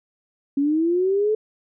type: linear sweep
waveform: sine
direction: up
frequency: 274.2 to 437.2 Hz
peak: -17 dBFS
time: 0.57-1.35 s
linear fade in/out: 5 ms
effects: none

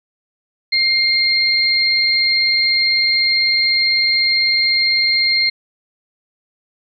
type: tone pair together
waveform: sine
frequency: 2112 / 4206 Hz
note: C7 / C8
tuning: +16 / +8 cents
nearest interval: octave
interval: 1192 cents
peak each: -17 / -14 dBFS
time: 0.72-5.5 s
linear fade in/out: 10 ms
effects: none

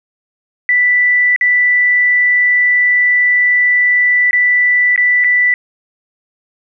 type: tone with dropouts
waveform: sine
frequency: 1975.5 Hz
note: B6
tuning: in tune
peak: -8 dBFS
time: 0.69-5.54 s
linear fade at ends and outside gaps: 1 ms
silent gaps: 1.362-1.411 / 4.31-4.331 / 4.961-4.977 / 5.24-5.244 s
effects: none

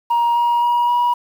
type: tone with pitch steps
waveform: sine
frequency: 944 / 951.1 / 958.3 / 965.5 Hz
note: A#5 / A#5 / A#5 / B5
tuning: +22 / +35 / +48 / -39 cents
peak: -11 dBFS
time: 0.1-1.14 s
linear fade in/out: 10 ms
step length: 260 ms
effects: tanh soft clip ceiling -12 dBFS + 7-bit

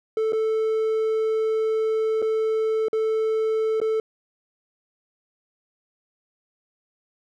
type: tone with dropouts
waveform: triangle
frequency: 440 Hz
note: A4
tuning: in tune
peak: -18 dBFS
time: 0.17-4 s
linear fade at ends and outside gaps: 2 ms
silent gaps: 0.323-0.331 / 2.219-2.224 / 2.884-2.93 / 3.802-3.815 s
effects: none

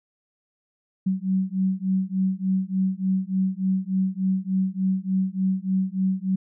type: beating tone pair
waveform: sine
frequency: 187.5 / 190.9 Hz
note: F#3 / G3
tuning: +23 / -46 cents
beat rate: 3.4 Hz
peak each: -24 dBFS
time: 1.06-6.36 s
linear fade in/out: 10 ms
effects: none

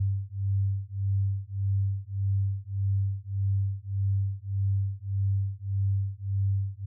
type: beating tone pair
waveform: sine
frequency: 97.4 / 99.1 Hz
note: G2 / G2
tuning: -11 / +19 cents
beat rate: 1.7 Hz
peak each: -28 dBFS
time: 0-6.86 s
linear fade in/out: 10 ms
effects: none

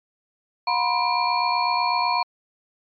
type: tone cluster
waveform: sine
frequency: 718 / 964 / 1032 / 2381 / 4342 Hz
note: F5 / B5 / C6 / D7 / C#8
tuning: +48 / -42 / -24 / +23 / -37 cents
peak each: -27 / -22 / -25 / -29 / -29 dBFS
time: 0.67-2.23 s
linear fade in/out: 5 ms
effects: MP3 48 kbps

